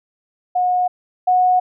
sine tone pair in turn, 725 / 731.7 Hz, F#5 / F#5, -35 / -20 cents, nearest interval unison, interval 15 cents, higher second, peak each -14 / -11 dBFS, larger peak second, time 0.55-0.88 / 1.27-1.6 s, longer neither, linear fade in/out 10 ms, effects none

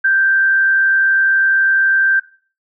sine tone with frequency modulation, 1568 Hz, G6, in tune, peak -10 dBFS, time 0.04-2.2 s, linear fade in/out 10 ms, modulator 88 Hz, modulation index 0.28, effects noise-tail reverb RT60 0.4 s tail -18 dB re dry

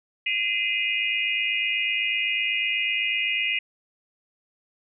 sine tone cluster, 2056 / 2433 / 2541 / 2846 Hz, C7 / D#7 / D#7 / F7, -31 / -39 / +36 / +32 cents, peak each -28 dBFS, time 0.26-3.59 s, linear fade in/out 5 ms, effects none

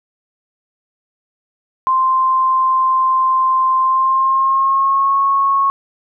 sine tone with pitch glide, 1045 to 1098.9 Hz, C6 to C#6, -2 to -15 cents, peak -11 dBFS, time 1.87-5.7 s, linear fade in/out 0 ms, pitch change +87 cents, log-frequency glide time 3.8-5.17 s, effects none

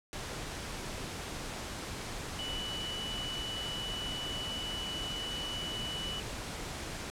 sine tone in noise, 2960 Hz, F#7, in tune, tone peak -37 dBFS, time 2.39-6.2 s, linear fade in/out 0 ms, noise pink, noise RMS -40 dBFS, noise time 0.13-7.1 s, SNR 0 dB, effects low-pass 9000 Hz 12 dB/octave

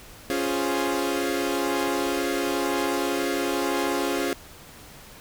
sawtooth chord, Db major seventh, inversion none, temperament equal, 277.2 / 349.2 / 415.3 / 523.3 Hz, Db4 / F4 / Ab4 / C5, 0 / 0 / 0 / 0 cents, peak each -24 / -24 / -26 / -29 dBFS, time 0.3-4.33 s, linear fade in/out 0 ms, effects pink hiss -46 dBFS RMS until 5.2 s

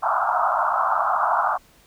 white band-pass noise, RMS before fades -21 dBFS, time 0.02-1.58 s, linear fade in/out 20 ms, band 640 to 1400 Hz, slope 96 dB/octave, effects pink hiss -55 dBFS RMS until 1.86 s

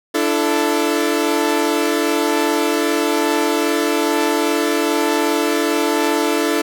sawtooth chord, D suspended second, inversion none, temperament equal with one note detuned, 293.7 / 336.2 / 440 Hz, D4 / E4 / A4, 0 / +34 / 0 cents, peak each -16 dBFS, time 0.14-6.62 s, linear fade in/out 10 ms, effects none

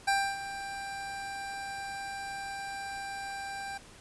25% pulse tone with ADSR envelope, 790 Hz, G5, 13 cents sharp, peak -20 dBFS, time 0.07-3.78 s, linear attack 13 ms, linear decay 280 ms, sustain -13 dB, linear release 9 ms, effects pink hiss -53 dBFS RMS until 4 s + resampled to 24000 Hz

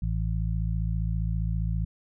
harmonic tone, 55 Hz, A1, in tune, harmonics 1 / 2 / 3, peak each -27 / -30 / -32 dBFS, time 0.02-1.85 s, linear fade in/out 5 ms, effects none

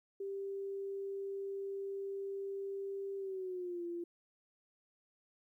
sine tone with pitch glide, 393.5 to 344.5 Hz, G4 to F4, +7 to -24 cents, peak -38 dBFS, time 0.2-4.04 s, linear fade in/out 5 ms, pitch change -231 cents, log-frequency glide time 3.17-3.84 s, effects 13-bit

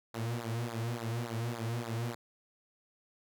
sawtooth tone with flanger, 116.54 Hz, A#2, in tune, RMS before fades -36 dBFS, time 0.14-2.15 s, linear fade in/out 5 ms, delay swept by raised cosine 0.34 to 5.14 ms, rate 3.5 Hz, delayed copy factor -1, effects none

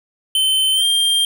square tone with pitch glide, 3075 to 3189 Hz, G7 to G7, -34 to +29 cents, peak -14 dBFS, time 0.35-1.25 s, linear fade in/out 2 ms, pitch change +63 cents, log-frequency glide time 0.73-0.85 s, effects none

